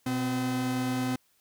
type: tone pair together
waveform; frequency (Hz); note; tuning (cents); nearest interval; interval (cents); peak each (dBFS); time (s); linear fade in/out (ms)
45% pulse; 123.47 / 256.2; B2 / C4; 0 / -36; octave + minor second; 1264; -34 / -28; 0.06-1.16; 5
effects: white hiss -68 dBFS RMS until 1.4 s